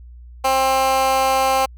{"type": "tone with high-pass filter", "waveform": "15% pulse", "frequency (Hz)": 265.1, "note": "C4", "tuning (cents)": 23, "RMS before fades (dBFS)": -17, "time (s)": [0.44, 1.66], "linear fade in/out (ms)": 10, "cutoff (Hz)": 700, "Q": 1.8, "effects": ["added 60 Hz sine -37 dBFS peak until 1.77 s"]}